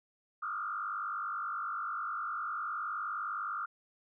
sine tone with frequency modulation, 1300 Hz, E6, 24 cents flat, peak -34 dBFS, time 0.42-3.66 s, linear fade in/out 10 ms, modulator 49.8 Hz, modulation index 2.5, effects none

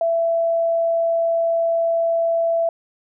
sine tone, 667 Hz, E5, 20 cents sharp, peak -16 dBFS, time 0.01-2.69 s, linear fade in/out 2 ms, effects none

